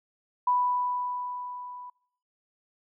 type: tone with level ramp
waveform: sine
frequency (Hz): 989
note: B5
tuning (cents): +2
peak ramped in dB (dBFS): -20 to -40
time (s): 0.47-1.9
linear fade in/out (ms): 5
effects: noise-tail reverb RT60 0.7 s tail -26 dB re dry